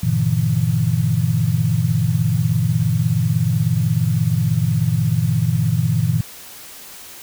sine chord, E half-diminished seventh, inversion first, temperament just, 98.89 / 118.67 / 148.33 / 164.81 Hz, G2 / Bb2 / D3 / E3, +16 / +31 / +18 / 0 cents, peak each -23 / -18 / -22 / -20 dBFS, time 0.03-6.21 s, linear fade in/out 5 ms, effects white hiss -38 dBFS RMS until 7.22 s

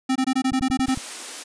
square tone bursts, 261.6 Hz, C4, in tune, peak -19 dBFS, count 10, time 0.09-0.949 s, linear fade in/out 10 ms, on 67 ms, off 21 ms
click train, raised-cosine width 5 ms, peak -19 dBFS, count 6, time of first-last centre 0.52-0.975 s, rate 11 Hz
white high-pass noise, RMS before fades -34 dBFS, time 0.86-1.44 s, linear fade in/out 20 ms, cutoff 220 Hz, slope 96 dB/octave
effects resampled to 22050 Hz

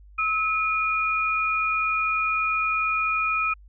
sine tone pair together, 1293.1 / 2441 Hz, E6 / D#7, -34 / -34 cents, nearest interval major seventh, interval 1100 cents, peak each -24 dBFS, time 0.18-3.54 s, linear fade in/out 10 ms, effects added 50 Hz sine -46 dBFS peak until 3.68 s

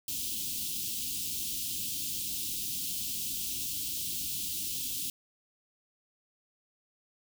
white band-stop noise, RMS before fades -35 dBFS, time 0.08-5.1 s, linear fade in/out 2 ms, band 330 to 2800 Hz, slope 48 dB/octave, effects none

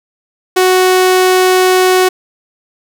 sawtooth tone, 370 Hz, F#4, in tune, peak -3 dBFS, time 0.56-2.09 s, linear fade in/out 10 ms, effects none

